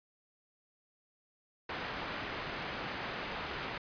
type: low-pass noise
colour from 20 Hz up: white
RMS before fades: -40 dBFS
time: 1.69-3.78 s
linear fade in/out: 5 ms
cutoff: 2100 Hz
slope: 12 dB/octave
effects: resampled to 11025 Hz